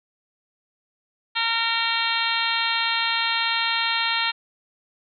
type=harmonic tone; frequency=459.2 Hz; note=A#4; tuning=26 cents flat; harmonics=2 / 3 / 4 / 5 / 6 / 7 / 8 / 9; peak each=-29 / -29 / -29 / -29 / -29 / -29 / -29 / -29 dBFS; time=1.35-4.32 s; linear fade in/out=20 ms; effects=none